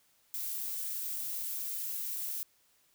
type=noise; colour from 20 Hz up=violet; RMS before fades=-37 dBFS; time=0.34-2.43 s; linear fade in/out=0 ms; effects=white hiss -69 dBFS RMS until 2.94 s